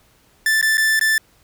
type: tone with dropouts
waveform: 45% pulse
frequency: 1762 Hz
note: A6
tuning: 2 cents sharp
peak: -14 dBFS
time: 0.46-1.18 s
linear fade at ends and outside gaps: 2 ms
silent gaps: 0.614-0.626 / 0.772-0.779 / 0.994-1.011 s
effects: pink hiss -56 dBFS RMS until 1.43 s